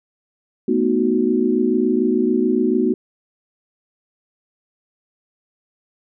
sine chord, B dominant seventh, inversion third, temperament equal, 220 / 246.9 / 311.1 / 370 Hz, A3 / B3 / D#4 / F#4, 0 / 0 / 0 / 0 cents, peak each -22 / -19 / -22 / -19 dBFS, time 0.68-2.94 s, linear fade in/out 5 ms, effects none

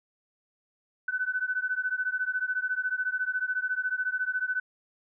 sine beating tone pair, 1499 / 1513 Hz, F#6 / F#6, +22 / +38 cents, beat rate 14 Hz, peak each -30 / -30 dBFS, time 1.08-4.6 s, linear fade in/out 5 ms, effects none

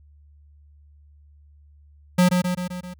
square tone with echo, 180 Hz, F#3, 47 cents flat, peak -14 dBFS, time 2.18-2.29 s, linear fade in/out 10 ms, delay 130 ms, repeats 5, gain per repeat -4 dB, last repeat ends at 2.94 s, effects added 73 Hz sine -49 dBFS peak until 2.99 s

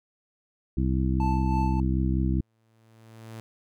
harmonic tone, 65 Hz, C2, 11 cents flat, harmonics 1 / 2 / 3 / 4 / 5, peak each -25 / -28 / -29 / -33 / -32 dBFS, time 0.77-2.41 s, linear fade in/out 5 ms
triangle tone with tremolo, 880 Hz, A5, in tune, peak -25 dBFS, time 1.2-1.8 s, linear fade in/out 2 ms, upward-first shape sine, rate 3.2 Hz, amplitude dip 55%
sawtooth tone with exponential growth, 112.5 Hz, A2, 39 cents sharp, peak -33 dBFS, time 2.29-3.4 s, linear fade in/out 0 ms, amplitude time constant 240 ms
effects none

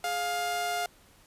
sawtooth tone pair together, 417.9 / 704.1 Hz, G#4 / F5, +11 / +14 cents, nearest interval major sixth, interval 903 cents, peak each -36 / -25 dBFS, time 0.04-0.86 s, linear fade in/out 2 ms, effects pink hiss -59 dBFS RMS until 1.26 s + resampled to 32000 Hz

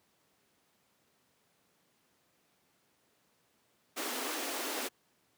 pink high-pass noise, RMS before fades -37 dBFS, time 3.96-4.89 s, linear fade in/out 20 ms, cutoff 240 Hz, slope 96 dB/octave, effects pink hiss -72 dBFS RMS until 5.37 s + high-pass 150 Hz 12 dB/octave

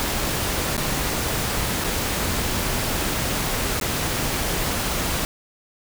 pink noise with dropouts, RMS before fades -24 dBFS, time 0-5.25 s, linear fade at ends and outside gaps 0 ms, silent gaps 0.767-0.778 / 1.84-1.844 / 3.799-3.812 s, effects none

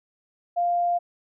sine tone, 698.5 Hz, F5, in tune, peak -20 dBFS, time 0.56-0.99 s, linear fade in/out 20 ms, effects none

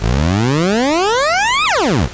20% pulse exponential two-way sweep, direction up then down, 49.61 to 1306 to 49.61 Hz, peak -7 dBFS, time 0-2.09 s, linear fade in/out 50 ms, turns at 1.65 s, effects pink hiss -32 dBFS RMS until 2.13 s + resampled to 16000 Hz

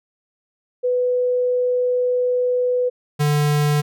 sine / square tone pair in turn, 496.7 / 147.67 Hz, B4 / D3, +10 / +10 cents, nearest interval octave + major sixth, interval 2100 cents, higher first, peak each -16 dBFS, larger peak neither, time 0.83-2.9 / 3.19-3.82 s, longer first, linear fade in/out 20 ms, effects none

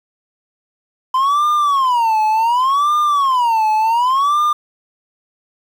triangle tone with vibrato, 1019 Hz, C6, 46 cents flat, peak -10 dBFS, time 1.14-4.53 s, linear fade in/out 5 ms, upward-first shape sine, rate 0.68 Hz, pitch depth 290 cents each way, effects 7-bit

